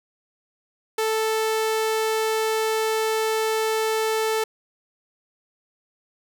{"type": "tone", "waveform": "sawtooth", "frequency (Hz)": 440, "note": "A4", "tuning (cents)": 0, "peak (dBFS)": -17, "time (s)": [0.98, 4.44], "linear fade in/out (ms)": 5, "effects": []}